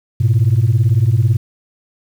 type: beating tone pair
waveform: sine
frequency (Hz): 103.83 / 121.83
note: G#2 / B2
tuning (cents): 0 / -23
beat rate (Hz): 18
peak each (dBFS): -11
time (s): 0.2-1.37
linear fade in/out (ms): 10
effects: tanh soft clip ceiling -6 dBFS + 7-bit